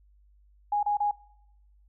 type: tone bursts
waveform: sine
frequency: 826 Hz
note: G#5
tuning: 10 cents flat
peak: -23 dBFS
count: 3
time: 0.72-1.112 s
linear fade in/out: 5 ms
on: 110 ms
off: 31 ms
effects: noise-tail reverb RT60 0.9 s tail -23 dB re dry + added 50 Hz sine -57 dBFS peak until 1.88 s